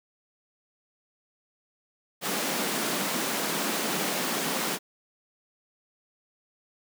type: high-pass noise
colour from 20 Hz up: pink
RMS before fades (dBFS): -29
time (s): 2.21-4.79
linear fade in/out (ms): 50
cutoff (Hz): 170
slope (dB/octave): 48
effects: none